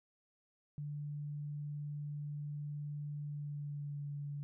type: tone with pitch glide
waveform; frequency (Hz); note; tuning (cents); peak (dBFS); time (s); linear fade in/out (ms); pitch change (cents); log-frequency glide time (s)
sine; 146.83 to 144.14; D3 to D3; 0 to -32; -39; 0.78-4.43; 0; -32; 3.24-4.04
effects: none